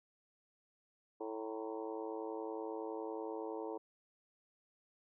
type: harmonic tone with a mistuned harmonic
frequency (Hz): 110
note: A2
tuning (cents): 0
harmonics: 3 / 4 / 5 / 6 / 7 / 8 / 9 / 10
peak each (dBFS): -45 / -43 / -48 / -57 / -51 / -50 / -55 / -62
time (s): 1.2-3.78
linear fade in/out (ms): 10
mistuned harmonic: 8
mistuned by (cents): +74
effects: none